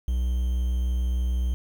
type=tone with quantisation; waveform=triangle; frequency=61.7 Hz; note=B1; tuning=1 cent flat; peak=-20 dBFS; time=0.08-1.54 s; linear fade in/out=0 ms; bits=8; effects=none